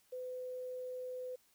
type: tone with quantisation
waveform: sine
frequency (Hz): 505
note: B4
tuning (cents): +39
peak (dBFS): -40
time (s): 0.12-1.36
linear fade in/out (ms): 10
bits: 11
effects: white hiss -71 dBFS RMS until 1.54 s